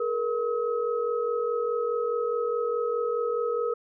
sine tone cluster, 429.4 / 474.2 / 1278 Hz, A4 / A#4 / D#6, -42 / +30 / +46 cents, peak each -31 / -26 / -33 dBFS, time 0-3.74 s, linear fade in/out 5 ms, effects none

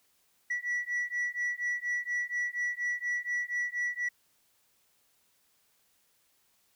sine beating tone pair, 1946 / 1950.2 Hz, B6 / B6, -26 / -22 cents, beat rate 4.2 Hz, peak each -31 dBFS, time 0.5-4.09 s, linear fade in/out 10 ms, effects tanh soft clip ceiling -27 dBFS + white hiss -70 dBFS RMS until 6.75 s

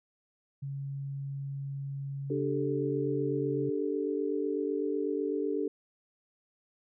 sine tone, 138.59 Hz, C#3, in tune, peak -34 dBFS, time 0.62-3.7 s, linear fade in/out 10 ms
sine chord, D suspended fourth, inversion none, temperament equal, 293.7 / 392 / 440 Hz, D4 / G4 / A4, 0 / 0 / 0 cents, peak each -33 dBFS, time 2.3-5.68 s, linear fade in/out 5 ms
effects none

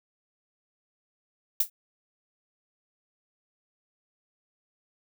violet noise with exponential decay, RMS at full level -18 dBFS, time 1.6-1.7 s, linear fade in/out 5 ms, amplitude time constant 20 ms, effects none

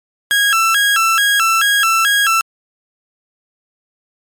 30% pulse tone with vibrato, 1480 Hz, F#6, in tune, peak -8 dBFS, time 0.31-2.41 s, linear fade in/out 0 ms, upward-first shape square, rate 2.3 Hz, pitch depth 180 cents each way, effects MP3 96 kbps

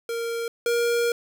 square tone pair in turn, 464.2 / 472 Hz, A#4 / A#4, -7 / +22 cents, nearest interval unison, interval 29 cents, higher second, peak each -27 / -21 dBFS, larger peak second, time 0.09-0.48 / 0.66-1.12 s, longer second, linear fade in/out 2 ms, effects none

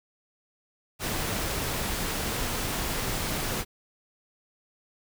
pink noise, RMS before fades -30 dBFS, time 0.99-3.65 s, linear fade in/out 50 ms, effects none

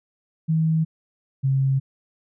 sine tone pair in turn, 160 / 134.82 Hz, D#3 / C#3, +49 / -48 cents, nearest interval minor third, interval 297 cents, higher first, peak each -17 dBFS, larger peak neither, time 0.48-0.85 / 1.43-1.8 s, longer neither, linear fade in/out 20 ms, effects none

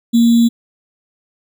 sine tone with sample-and-hold, 233.1 Hz, A#3, in tune, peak -7 dBFS, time 0.13-0.49 s, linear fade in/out 20 ms, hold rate 3675 Hz, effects none

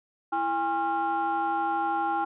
sine tone cluster, 333.1 / 813 / 1072 / 1382 Hz, E4 / G#5 / C6 / F6, +18 / -37 / +42 / -19 cents, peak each -33 / -25 / -34 / -32 dBFS, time 0.32-2.25 s, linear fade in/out 10 ms, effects tanh soft clip ceiling -18 dBFS

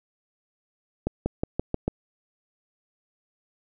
accelerating click train, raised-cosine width 2 ms, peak -11 dBFS, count 6, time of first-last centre 1.07-1.88 s, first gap 190 ms, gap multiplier 0.92, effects none

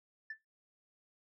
sine tone with exponential decay, 1760 Hz, A6, in tune, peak -35 dBFS, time 0.3-0.39 s, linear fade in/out 5 ms, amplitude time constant 19 ms, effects noise-tail reverb RT60 0.2 s tail -20 dB re dry + tanh soft clip ceiling -37 dBFS

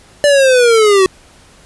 square linear sweep, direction down, 587.3 to 370 Hz, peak -7 dBFS, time 0.24-1.06 s, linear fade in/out 0 ms, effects pink hiss -44 dBFS RMS until 1.65 s + resampled to 24000 Hz

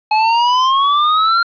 square exponential sweep, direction up, 849 to 1396.9 Hz, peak -11 dBFS, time 0.11-1.43 s, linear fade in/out 5 ms, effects resampled to 11025 Hz + 7-bit

